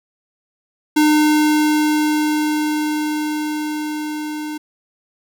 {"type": "tone with level ramp", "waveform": "square", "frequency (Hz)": 303.4, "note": "D#4", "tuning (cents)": -44, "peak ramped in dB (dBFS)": [-11, -25], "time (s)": [0.96, 4.58], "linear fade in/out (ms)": 10, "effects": []}